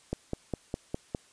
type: click train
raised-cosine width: 2 ms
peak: -17 dBFS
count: 6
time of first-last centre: 0.13-1.148 s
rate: 4.91 Hz
effects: white hiss -60 dBFS RMS until 1.32 s + resampled to 22050 Hz